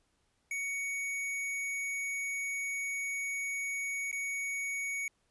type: tone with dropouts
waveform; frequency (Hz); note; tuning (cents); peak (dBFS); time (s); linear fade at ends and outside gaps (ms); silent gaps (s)
square; 2235; C#7; +14; -34; 0.51-5.08; 2; 4.115-4.127
effects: pink hiss -75 dBFS RMS until 5.3 s + resampled to 24000 Hz